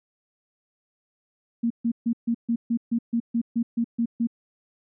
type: tone bursts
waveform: sine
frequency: 233.1 Hz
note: A#3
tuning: in tune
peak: -20 dBFS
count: 13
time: 1.63-4.272 s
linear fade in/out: 10 ms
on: 74 ms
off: 140 ms
effects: none